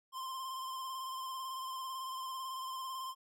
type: tone with vibrato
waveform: square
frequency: 1046.5 Hz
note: C6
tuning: in tune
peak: -40 dBFS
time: 0.12-3.15 s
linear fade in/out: 50 ms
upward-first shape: sine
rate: 18 Hz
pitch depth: 32 cents each way
effects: none